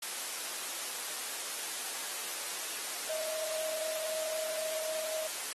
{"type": "tone in noise", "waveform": "sine", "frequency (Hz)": 631, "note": "D#5", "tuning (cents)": 24, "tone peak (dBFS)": -35, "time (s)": [3.09, 5.27], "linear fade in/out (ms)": 5, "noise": "white", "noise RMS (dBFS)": -38, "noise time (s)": [0.02, 5.53], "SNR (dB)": 0, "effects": ["high-pass 400 Hz 12 dB/octave", "AAC 32 kbps"]}